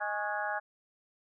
harmonic tone with a mistuned harmonic, 207.7 Hz, G#3, in tune, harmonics 3 / 4 / 5 / 6 / 7 / 8, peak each -39 / -35 / -43 / -45 / -38 / -37 dBFS, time 0-0.6 s, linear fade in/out 20 ms, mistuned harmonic 5, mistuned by +99 cents, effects none

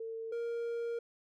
sine / triangle tone pair in turn, 451.2 / 467.7 Hz, A4 / A#4, +44 / +6 cents, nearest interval minor second, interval 62 cents, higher second, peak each -38 / -32 dBFS, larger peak second, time 0-0.32 / 0.32-0.99 s, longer second, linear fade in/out 5 ms, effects none

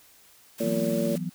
white noise, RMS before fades -41 dBFS, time 0.58-1.18 s, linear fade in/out 5 ms
harmonic tone, 114.1 Hz, A#2, 37 cents flat, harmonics 2 / 3 / 4 / 5, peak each -28 / -32 / -34 / -28 dBFS, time 0.6-1.16 s, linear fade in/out 5 ms
sine chord, E suspended second, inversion none, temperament equal, 164.81 / 185 / 246.9 Hz, E3 / F#3 / B3, 0 / 0 / 0 cents, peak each -32 / -32 / -37 dBFS, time 0.63-1.3 s, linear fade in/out 10 ms
effects white hiss -56 dBFS RMS until 1.34 s

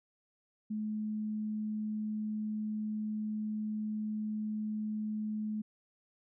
sine tone, 214 Hz, A3, 48 cents flat, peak -33 dBFS, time 0.7-5.62 s, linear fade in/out 10 ms, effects none

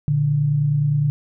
sine tone pair together, 117.11 / 146.83 Hz, A#2 / D3, +8 / 0 cents, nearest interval major third, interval 392 cents, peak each -25 / -16 dBFS, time 0.08-1.1 s, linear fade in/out 0 ms, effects none

